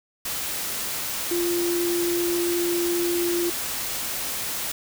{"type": "tone in noise", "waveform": "sine", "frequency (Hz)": 346.4, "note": "F4", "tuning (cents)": -14, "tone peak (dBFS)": -22, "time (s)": [1.31, 3.5], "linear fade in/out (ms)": 5, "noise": "white", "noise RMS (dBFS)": -29, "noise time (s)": [0.25, 4.72], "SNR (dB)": 4, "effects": []}